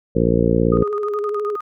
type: harmonic tone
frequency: 57.9 Hz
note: A#1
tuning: 11 cents flat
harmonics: 1 / 2 / 3 / 4 / 5 / 6 / 7 / 8 / 9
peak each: -24 / -23 / -20 / -22 / -23 / -24 / -24 / -20 / -25 dBFS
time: 0.15-0.84 s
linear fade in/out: 10 ms
type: tone with tremolo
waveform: sine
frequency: 1238 Hz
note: D#6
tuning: 9 cents flat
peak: -24 dBFS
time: 0.72-1.61 s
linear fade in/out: 5 ms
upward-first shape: square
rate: 9.6 Hz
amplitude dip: 80%
type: tone with vibrato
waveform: sine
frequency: 415.9 Hz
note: G#4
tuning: 2 cents sharp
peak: -20 dBFS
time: 0.73-1.56 s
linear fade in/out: 5 ms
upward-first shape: sine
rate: 12 Hz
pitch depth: 37 cents each way
effects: none